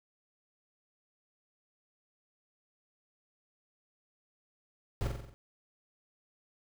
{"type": "noise with echo", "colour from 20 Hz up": "brown", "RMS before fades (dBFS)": -32, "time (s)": [5.01, 5.07], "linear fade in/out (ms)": 0, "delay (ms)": 45, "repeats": 6, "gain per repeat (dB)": -4, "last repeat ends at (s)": 5.34, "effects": []}